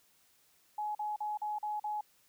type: tone bursts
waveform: sine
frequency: 843 Hz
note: G#5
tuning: 26 cents sharp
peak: -33 dBFS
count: 6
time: 0.78-2.01 s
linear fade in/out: 5 ms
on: 170 ms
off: 42 ms
effects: white hiss -68 dBFS RMS until 2.28 s